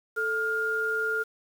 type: tone pair together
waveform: sine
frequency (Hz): 440 / 1410.7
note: A4 / F6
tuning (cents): 0 / +17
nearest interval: octave + minor sixth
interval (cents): 2017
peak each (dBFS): -31 / -26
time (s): 0.16-1.24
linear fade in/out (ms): 20
effects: 8-bit